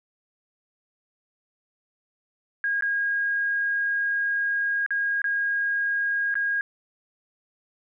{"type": "tone with dropouts", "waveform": "sine", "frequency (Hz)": 1632, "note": "G#6", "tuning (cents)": -31, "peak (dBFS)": -22, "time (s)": [2.64, 6.61], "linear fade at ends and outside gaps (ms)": 1, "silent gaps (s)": [[2.809, 2.823], [4.863, 4.906], [5.218, 5.242], [6.342, 6.354]], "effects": []}